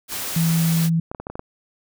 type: noise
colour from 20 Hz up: white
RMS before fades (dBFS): -28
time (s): 0.08-0.9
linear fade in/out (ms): 50
type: tone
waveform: sine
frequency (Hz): 164.81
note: E3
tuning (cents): 0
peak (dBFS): -16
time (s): 0.36-1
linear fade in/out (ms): 5
type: clicks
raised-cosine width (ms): 1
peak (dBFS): -18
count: 7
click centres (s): 1.115 / 1.148 / 1.2 / 1.269 / 1.3 / 1.355 / 1.394
effects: none